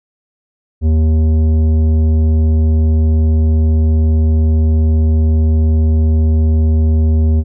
sine tone with tanh clipping, 78.8 Hz, D#2, 23 cents sharp, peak -10 dBFS, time 0.81-7.44 s, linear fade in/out 50 ms, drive 11 dB, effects none

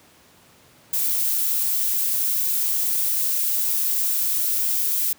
violet noise, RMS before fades -22 dBFS, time 0.93-5.13 s, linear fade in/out 5 ms, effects pink hiss -53 dBFS RMS until 5.18 s + high-pass 100 Hz 12 dB/octave

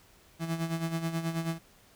35% pulse tone with tremolo, 164.81 Hz, E3, in tune, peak -26 dBFS, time 0.39-1.59 s, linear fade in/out 50 ms, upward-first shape sine, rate 9.3 Hz, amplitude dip 65%, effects pink hiss -60 dBFS RMS until 1.95 s

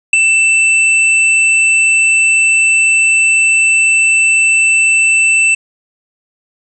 square tone with ADSR envelope, 2662 Hz, E7, 16 cents sharp, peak -3 dBFS, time 0.13-5.55 s, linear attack 4 ms, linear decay 11 ms, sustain -5 dB, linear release 9 ms, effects resampled to 24000 Hz + 7-bit

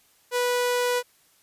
sawtooth tone, 491 Hz, B4, 10 cents flat, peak -18 dBFS, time 0.31-1.03 s, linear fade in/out 50 ms, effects white hiss -61 dBFS RMS until 1.42 s + resampled to 32000 Hz

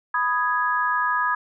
sine chord, G# minor, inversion first, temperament equal with one note detuned, 991.2 / 1244.5 / 1661.2 Hz, B5 / D#6 / G#6, +6 / 0 / 0 cents, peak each -24 dBFS, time 0.14-1.35 s, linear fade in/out 5 ms, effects none

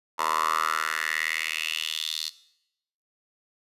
10% pulse tone with high-pass filter sweep, 79.1 Hz, D#2, 29 cents sharp, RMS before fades -28 dBFS, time 0.18-2.3 s, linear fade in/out 20 ms, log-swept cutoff 910 to 4200 Hz, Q 4.9, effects noise-tail reverb RT60 0.8 s tail -18 dB re dry + resampled to 32000 Hz

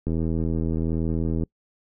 click train, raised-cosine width 3 ms, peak -14 dBFS, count 112, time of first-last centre 0.07-1.435 s, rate 81.3 Hz, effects noise-tail reverb RT60 0.1 s tail -25 dB re dry

